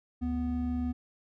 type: tone pair together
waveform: triangle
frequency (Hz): 73.4 / 246.9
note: D2 / B3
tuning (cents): 0 / 0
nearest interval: octave + major sixth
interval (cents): 2100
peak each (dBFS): -32 / -28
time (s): 0.21-0.93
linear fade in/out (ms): 20
effects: none